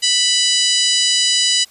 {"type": "harmonic tone with a mistuned harmonic", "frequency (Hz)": 987.8, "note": "B5", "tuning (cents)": 0, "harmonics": [2, 3, 4, 5, 6, 7, 8, 9], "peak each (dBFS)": [-26, -18, -20, -18, -25, -23, -25, -26], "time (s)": [0.02, 1.65], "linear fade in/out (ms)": 20, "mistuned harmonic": 8, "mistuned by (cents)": -18, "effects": ["white hiss -48 dBFS RMS until 1.7 s", "resampled to 32000 Hz"]}